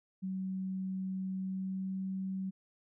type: tone with pitch glide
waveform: sine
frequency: 188.9 to 190.32 Hz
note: F#3 to F#3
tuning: +36 to +49 cents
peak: -34 dBFS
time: 0.22-2.51 s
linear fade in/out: 20 ms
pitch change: +13 cents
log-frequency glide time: 1.33-2.04 s
effects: none